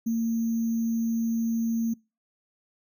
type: tone with sample-and-hold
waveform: sine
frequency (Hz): 228.3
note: A#3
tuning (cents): -36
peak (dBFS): -23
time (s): 0.06-1.94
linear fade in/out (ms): 10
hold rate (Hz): 6300
effects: noise-tail reverb RT60 0.3 s tail -26 dB re dry